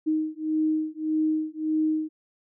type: beating tone pair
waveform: sine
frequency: 311.1 / 312.8 Hz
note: D#4 / D#4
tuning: 0 / +9 cents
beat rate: 1.7 Hz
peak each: -26 dBFS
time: 0.06-2.09 s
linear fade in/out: 20 ms
effects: none